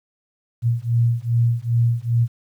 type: beating tone pair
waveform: sine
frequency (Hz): 116.54 / 119.04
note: A#2 / A#2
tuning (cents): 0 / +37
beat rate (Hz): 2.5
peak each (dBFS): -19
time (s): 0.62-2.28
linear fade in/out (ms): 50
effects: 9-bit